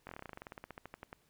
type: slowing click train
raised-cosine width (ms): 0.5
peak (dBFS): -30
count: 22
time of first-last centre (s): 0.07-1.129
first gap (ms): 21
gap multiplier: 1.08
effects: pink hiss -72 dBFS RMS until 1.29 s